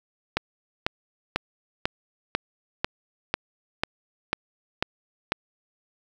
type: click train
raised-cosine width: 0.3 ms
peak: -6 dBFS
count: 11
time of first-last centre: 0.37-5.32 s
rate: 2.02 Hz
effects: 7-bit